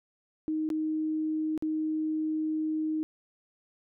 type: tone with dropouts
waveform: sine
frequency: 312.1 Hz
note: D#4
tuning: 5 cents sharp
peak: -27 dBFS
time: 0.48-3.03 s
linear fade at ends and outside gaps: 0 ms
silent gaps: 0.69-0.702 / 1.577-1.624 s
effects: none